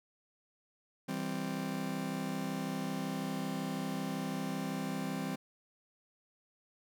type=chord; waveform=40% pulse; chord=C major; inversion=first; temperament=just; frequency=163.52 / 196.22 / 261.6 Hz; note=E3 / G3 / C4; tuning=-14 / +2 / 0 cents; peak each=-40 / -38 / -38 dBFS; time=1.08-5.36 s; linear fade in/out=10 ms; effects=none